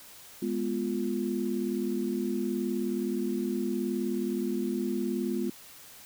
sine chord, F diminished, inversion first, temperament equal, 207.7 / 246.9 / 349.2 Hz, Ab3 / Cb4 / F4, 0 / 0 / 0 cents, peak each -32 dBFS, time 0.42-5.5 s, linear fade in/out 5 ms, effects white hiss -50 dBFS RMS until 6.05 s

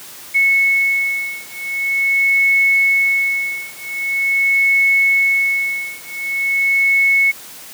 sine beating tone pair, 2200 / 2200.44 Hz, C#7 / C#7, -14 / -13 cents, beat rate 0.44 Hz, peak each -16 dBFS, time 0.34-7.32 s, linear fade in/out 20 ms, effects white hiss -36 dBFS RMS until 7.73 s + high-pass 100 Hz 12 dB/octave

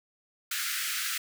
pink high-pass noise, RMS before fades -32 dBFS, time 0.51-1.18 s, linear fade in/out 5 ms, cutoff 1300 Hz, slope 96 dB/octave, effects none

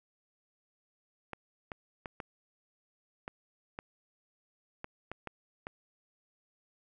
clicks, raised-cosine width 0.5 ms, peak -24 dBFS, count 10, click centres 1.333 / 1.718 / 2.058 / 2.202 / 3.279 / 3.789 / 4.844 / 5.116 / 5.273 / 5.669 s, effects none

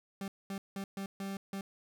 40% pulse tone bursts at uneven times, 195.7 Hz, G3, 3 cents flat, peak -36 dBFS, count 6, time 0.21-0.28 / 0.5-0.58 / 0.76-0.84 / 0.97-1.06 / 1.2-1.37 / 1.53-1.61 s, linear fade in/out 2 ms, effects none

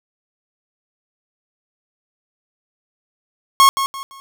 45% pulse tone with echo, 1090 Hz, C#6, 29 cents flat, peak -7 dBFS, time 3.6-3.69 s, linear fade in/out 0 ms, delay 170 ms, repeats 3, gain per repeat -10 dB, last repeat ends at 4.2 s, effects none

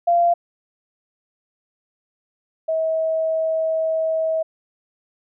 sine tone pair in turn, 690 / 642.3 Hz, F5 / E5, -21 / -45 cents, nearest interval minor second, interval 124 cents, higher first, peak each -13 / -18 dBFS, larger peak first, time 0.07-0.34 / 2.68-4.43 s, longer second, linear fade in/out 10 ms, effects none

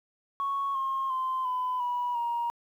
sine tone with pitch steps, 1107 / 1072.4 / 1038.9 / 1006.4 / 974.9 / 944.4 Hz, C#6 / C6 / C6 / B5 / B5 / A#5, -3 / +42 / -13 / +32 / -23 / +22 cents, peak -26 dBFS, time 0.4-2.5 s, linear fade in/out 0 ms, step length 350 ms, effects tanh soft clip ceiling -23 dBFS + 10-bit

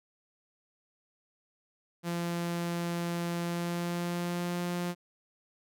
sawtooth tone with pitch glide, 171.7 to 175.71 Hz, F3 to F3, -29 to +11 cents, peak -27 dBFS, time 2.03-4.95 s, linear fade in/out 50 ms, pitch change +40 cents, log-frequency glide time 3.42-4.64 s, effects none

